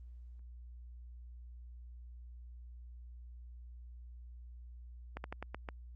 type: slowing click train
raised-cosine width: 0.5 ms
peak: -26 dBFS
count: 6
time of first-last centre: 5.17-5.688 s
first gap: 71 ms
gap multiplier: 1.19
effects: added 60 Hz sine -48 dBFS peak until 5.95 s + Opus 24 kbps